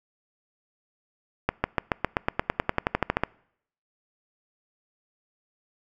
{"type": "accelerating click train", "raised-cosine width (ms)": 0.5, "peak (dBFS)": -6, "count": 18, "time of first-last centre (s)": [1.49, 3.236], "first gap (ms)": 150, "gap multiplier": 0.95, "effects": ["noise-tail reverb RT60 0.7 s tail -25 dB re dry"]}